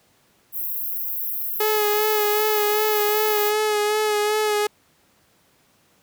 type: high-pass noise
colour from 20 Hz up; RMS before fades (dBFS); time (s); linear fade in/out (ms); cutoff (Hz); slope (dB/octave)
pink; -27; 0.52-3.53; 50; 12000; 96
type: tone with vibrato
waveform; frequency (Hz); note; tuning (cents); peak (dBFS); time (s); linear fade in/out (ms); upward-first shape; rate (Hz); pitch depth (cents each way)
sawtooth; 423.1; G#4; +32; -15; 1.6-4.67; 5; sine; 2.6; 28
effects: pink hiss -60 dBFS RMS until 6.02 s + high-pass 100 Hz 12 dB/octave